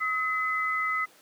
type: tone pair together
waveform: sine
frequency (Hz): 1276 / 2026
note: D#6 / B6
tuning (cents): +43 / +44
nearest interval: minor sixth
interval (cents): 801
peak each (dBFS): -28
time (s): 0-1.06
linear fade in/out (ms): 20
effects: pink hiss -56 dBFS RMS until 1.21 s + high-pass 300 Hz 12 dB/octave